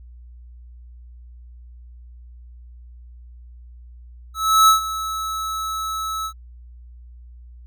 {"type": "tone with ADSR envelope", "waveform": "square", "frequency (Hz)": 1300, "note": "E6", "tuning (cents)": -24, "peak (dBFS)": -9, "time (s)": [4.34, 6.33], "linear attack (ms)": 340, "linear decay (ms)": 120, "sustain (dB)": -15, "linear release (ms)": 76, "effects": ["added 60 Hz sine -39 dBFS peak until 7.66 s", "MP3 96 kbps"]}